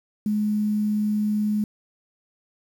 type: tone with quantisation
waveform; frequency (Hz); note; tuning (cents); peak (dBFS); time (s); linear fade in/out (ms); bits
sine; 210.6; G#3; +24; -20; 0.26-1.64; 2; 8
effects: none